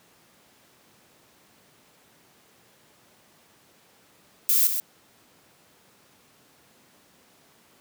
violet noise with echo, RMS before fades -20 dBFS, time 4.49-4.67 s, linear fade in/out 0 ms, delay 130 ms, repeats 1, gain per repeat -7 dB, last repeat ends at 4.8 s, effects pink hiss -58 dBFS RMS until 7.8 s + high-pass 150 Hz 12 dB/octave

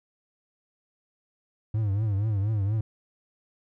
triangle tone with vibrato, 103.83 Hz, G#2, in tune, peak -21 dBFS, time 1.74-2.81 s, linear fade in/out 5 ms, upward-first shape triangle, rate 4.2 Hz, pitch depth 150 cents each way, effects none

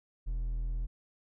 triangle tone with hard clipping, 41.2 Hz, E1, in tune, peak -32 dBFS, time 0.26-0.87 s, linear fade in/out 20 ms, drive 7 dB, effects none

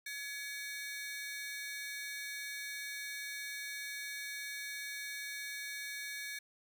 sawtooth ring-modulated tone, 1975.5 Hz, B6, in tune, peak -34 dBFS, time 0.06-6.39 s, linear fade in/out 5 ms, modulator 283 Hz, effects none

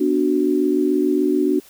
sine chord, B minor, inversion none, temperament equal, 246.9 / 293.7 / 370 Hz, B3 / D4 / F#4, 0 / 0 / 0 cents, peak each -23 / -18 / -19 dBFS, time 0-1.6 s, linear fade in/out 10 ms, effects white hiss -48 dBFS RMS until 1.69 s

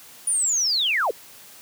sine linear sweep, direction down, 9700 to 374.7 Hz, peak -19 dBFS, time 0.27-1.11 s, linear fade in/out 5 ms, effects white hiss -46 dBFS RMS until 1.61 s + high-pass 80 Hz 12 dB/octave

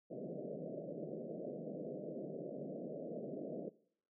white band-pass noise, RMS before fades -45 dBFS, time 0.1-3.7 s, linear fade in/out 20 ms, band 140 to 640 Hz, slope 96 dB/octave, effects noise-tail reverb RT60 0.6 s tail -20 dB re dry

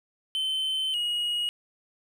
triangle tone pair in turn, 3073 / 2891 Hz, G7 / F#7, -35 / -41 cents, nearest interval minor second, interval 106 cents, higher first, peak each -24 dBFS, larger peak neither, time 0.35-0.94 / 0.94-1.49 s, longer first, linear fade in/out 0 ms, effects none

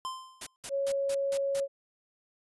square tone with exponential decay, 1040 Hz, C6, 11 cents flat, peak -32 dBFS, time 0.05-0.56 s, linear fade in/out 0 ms, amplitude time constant 110 ms
white noise bursts, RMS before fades -39 dBFS, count 6, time 0.41-1.602 s, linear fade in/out 5 ms, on 57 ms, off 170 ms
sine tone, 553 Hz, C#5, 4 cents flat, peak -27 dBFS, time 0.69-1.68 s, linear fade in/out 50 ms
effects resampled to 24000 Hz

